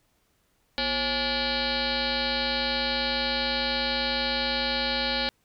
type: tone with frequency modulation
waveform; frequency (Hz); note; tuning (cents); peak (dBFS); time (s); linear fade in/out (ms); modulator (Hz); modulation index
sine; 2329; D7; -15; -24; 0.78-5.29; 0; 298; 7.3
effects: pink hiss -69 dBFS RMS until 5.44 s